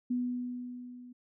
sine tone with level ramp, 246.9 Hz, B3, in tune, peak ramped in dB -27 to -47 dBFS, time 0.1-1.13 s, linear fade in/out 10 ms, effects none

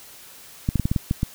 clicks, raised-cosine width 5 ms, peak -8 dBFS, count 8, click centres 0.689 / 0.757 / 0.797 / 0.855 / 0.915 / 0.962 / 1.111 / 1.231 s, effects white hiss -45 dBFS RMS until 1.34 s

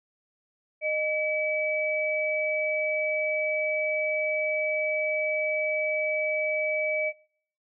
sine tone pair together, 616.1 / 2290 Hz, D#5 / D7, -17 / -44 cents, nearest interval octave + major seventh, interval 2273 cents, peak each -27 / -27 dBFS, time 0.81-7.13 s, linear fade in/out 50 ms, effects noise-tail reverb RT60 0.6 s tail -24 dB re dry

